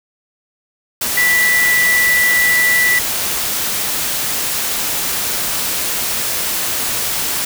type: tone in noise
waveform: sine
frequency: 1968 Hz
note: B6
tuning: 7 cents flat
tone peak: -11 dBFS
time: 1.17-2.99 s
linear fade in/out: 5 ms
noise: white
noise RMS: -19 dBFS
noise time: 1.01-7.45 s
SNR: +5 dB
effects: none